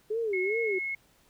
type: tone with vibrato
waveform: sine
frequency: 413 Hz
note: G#4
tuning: 10 cents flat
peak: -27 dBFS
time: 0.1-0.79 s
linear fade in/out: 10 ms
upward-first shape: sine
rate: 2.5 Hz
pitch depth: 200 cents each way
type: tone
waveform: sine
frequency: 2176 Hz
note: C#7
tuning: 33 cents flat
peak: -30 dBFS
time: 0.33-0.95 s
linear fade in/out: 5 ms
effects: pink hiss -64 dBFS RMS until 1.29 s